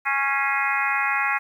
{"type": "harmonic tone with a mistuned harmonic", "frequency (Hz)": 276.3, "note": "C#4", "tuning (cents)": -6, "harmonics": [3, 4, 5, 6, 7, 8, 9], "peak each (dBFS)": [-28, -28, -28, -28, -28, -28, -28], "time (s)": [0.05, 1.39], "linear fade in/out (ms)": 20, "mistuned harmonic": 8, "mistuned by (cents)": -60, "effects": ["9-bit"]}